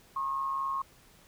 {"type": "tone with amplitude modulation", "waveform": "sine", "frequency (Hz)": 1082, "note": "C#6", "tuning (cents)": -42, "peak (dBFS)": -27, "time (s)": [0.16, 0.82], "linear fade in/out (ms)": 5, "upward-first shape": "sine", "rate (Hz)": 144, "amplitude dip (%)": 50, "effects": ["pink hiss -59 dBFS RMS until 1.27 s"]}